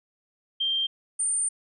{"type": "tone pair in turn", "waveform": "sine", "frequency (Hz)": [3169, 8963], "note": ["G7", "C#9"], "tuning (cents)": [18, 18], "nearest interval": "octave + tritone", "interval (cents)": 1800, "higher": "second", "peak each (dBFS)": -23, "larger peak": "neither", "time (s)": [[0.6, 0.87], [1.19, 1.49]], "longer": "second", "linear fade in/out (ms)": 10, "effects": []}